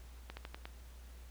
slowing click train, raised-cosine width 0.3 ms, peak -28 dBFS, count 5, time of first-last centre 0.3-0.655 s, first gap 70 ms, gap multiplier 1.16, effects added 60 Hz sine -50 dBFS peak until 1.3 s + pink hiss -62 dBFS RMS until 1.3 s

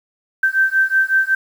sine beating tone pair, 1554 / 1559.4 Hz, G6 / G6, -16 / -10 cents, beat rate 5.4 Hz, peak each -16 / -16 dBFS, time 0.43-1.35 s, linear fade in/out 5 ms, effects 7-bit

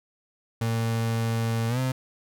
35% pulse tone with pitch glide, 114.2 to 129.67 Hz, A#2 to C3, -35 to -15 cents, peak -22 dBFS, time 0.61-1.92 s, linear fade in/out 5 ms, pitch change +220 cents, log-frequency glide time 1.68-1.79 s, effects none

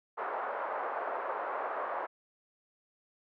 pink band-pass noise, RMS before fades -36 dBFS, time 0.17-2.07 s, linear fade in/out 20 ms, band 530 to 1400 Hz, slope 24 dB/octave, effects none

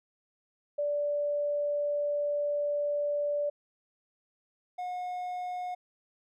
sine / triangle tone pair in turn, 583 / 723.2 Hz, D5 / F#5, -13 / -40 cents, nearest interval major third, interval 373 cents, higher second, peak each -27 / -31 dBFS, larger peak first, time 0.78-3.5 / 4.78-5.75 s, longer first, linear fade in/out 10 ms, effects none

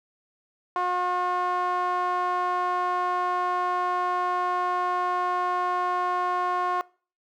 sawtooth tone with band-pass filter, 360 Hz, F#4, 47 cents flat, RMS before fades -26 dBFS, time 0.76-6.81 s, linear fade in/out 0 ms, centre 960 Hz, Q 5.4, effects noise-tail reverb RT60 0.4 s tail -22 dB re dry

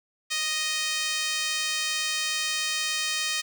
5% pulse tone with high-pass filter, 622.3 Hz, D#5, in tune, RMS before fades -28 dBFS, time 0.3-3.42 s, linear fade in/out 20 ms, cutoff 1800 Hz, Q 1.2, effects none

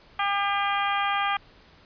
harmonic tone, 401.3 Hz, G4, 41 cents sharp, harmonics 2 / 3 / 4 / 5 / 6 / 7 / 8, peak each -27 / -27 / -32 / -34 / -33 / -39 / -35 dBFS, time 0.19-1.37 s, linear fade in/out 5 ms, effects pink hiss -54 dBFS RMS until 1.85 s + resampled to 11025 Hz

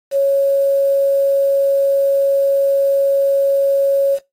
sine tone with quantisation, 553 Hz, C#5, 4 cents flat, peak -11 dBFS, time 0.11-4.19 s, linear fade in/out 50 ms, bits 6, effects noise-tail reverb RT60 0.2 s tail -21 dB re dry + AAC 48 kbps

